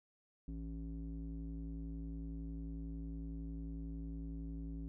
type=tone with low-pass filter; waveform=square; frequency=55.5 Hz; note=A1; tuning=16 cents sharp; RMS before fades=-44 dBFS; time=0.48-4.88 s; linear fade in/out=0 ms; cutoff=250 Hz; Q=4.5; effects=none